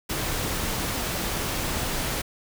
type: noise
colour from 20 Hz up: pink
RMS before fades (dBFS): -28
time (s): 0.09-2.22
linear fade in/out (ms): 10
effects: none